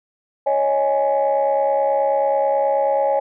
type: chord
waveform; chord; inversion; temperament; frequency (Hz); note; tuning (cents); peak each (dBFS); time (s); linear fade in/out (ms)
sine; C# suspended second; none; just; 554.4 / 623.7 / 831.5; C#5 / D#5 / G#5; 0 / +4 / +2; -17 / -22 / -19; 0.46-3.2; 10
effects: tanh soft clip ceiling -9 dBFS